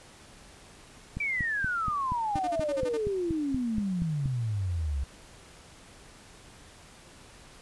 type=click train; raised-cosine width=5 ms; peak=-21 dBFS; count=14; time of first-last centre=1.17-4.258 s; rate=4.21 Hz
type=exponential sweep; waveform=sine; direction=down; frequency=2349 to 65.41 Hz; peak=-27 dBFS; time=1.2-5.04 s; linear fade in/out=5 ms
type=tone bursts; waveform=sawtooth; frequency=302 Hz; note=D4; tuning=48 cents sharp; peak=-30 dBFS; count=8; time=2.35-2.976 s; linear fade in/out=10 ms; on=45 ms; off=38 ms
effects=pink hiss -52 dBFS RMS until 7.61 s + resampled to 24000 Hz